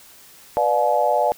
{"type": "chord", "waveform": "sine", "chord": "B diminished seventh", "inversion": "none", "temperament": "just", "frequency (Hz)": [493.9, 592.7, 711.2, 853.4], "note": ["B4", "D5", "F5", "Ab5"], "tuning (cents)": [0, 16, 31, 47], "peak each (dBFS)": [-24, -20, -21, -21], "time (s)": [0.57, 1.32], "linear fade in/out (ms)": 0, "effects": ["white hiss -47 dBFS RMS until 1.37 s"]}